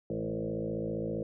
sine tone with frequency modulation, 334.7 Hz, E4, 26 cents sharp, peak -31 dBFS, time 0.1-1.23 s, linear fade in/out 2 ms, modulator 55.2 Hz, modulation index 4, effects none

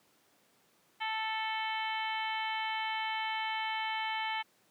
harmonic tone, 440 Hz, A4, in tune, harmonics 2 / 3 / 4 / 5 / 6 / 7 / 8 / 9, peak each -35 / -45 / -41 / -39 / -47 / -41 / -53 / -52 dBFS, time 1-4.43 s, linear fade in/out 20 ms, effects pink hiss -68 dBFS RMS until 4.7 s + high-pass 200 Hz 12 dB/octave

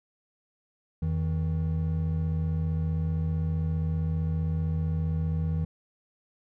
triangle tone pair together, 84.35 / 159.7 Hz, E2 / D#3, +40 / +45 cents, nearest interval major seventh, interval 1105 cents, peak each -26 dBFS, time 1.02-5.65 s, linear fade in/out 5 ms, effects none

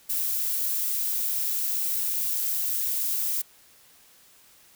violet noise, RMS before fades -27 dBFS, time 0.09-3.42 s, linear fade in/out 10 ms, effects white hiss -56 dBFS RMS until 4.75 s

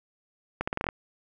accelerating click train, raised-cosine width 0.5 ms, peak -13 dBFS, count 8, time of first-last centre 0.61-0.889 s, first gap 65 ms, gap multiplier 0.83, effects none

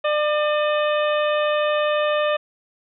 harmonic tone with a mistuned harmonic, 599 Hz, D5, 34 cents sharp, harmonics 1 / 2 / 3 / 4 / 5 / 6, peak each -19 / -25 / -29 / -31 / -33 / -35 dBFS, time 0.04-2.37 s, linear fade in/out 10 ms, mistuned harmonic 4, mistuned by +88 cents, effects none

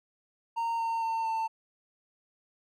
triangle tone with pitch steps, 922 / 913 / 904.1 / 895.2 Hz, A#5 / A#5 / A5 / A5, -19 / -36 / +47 / +30 cents, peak -26 dBFS, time 0.56-1.48 s, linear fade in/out 20 ms, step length 230 ms, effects none

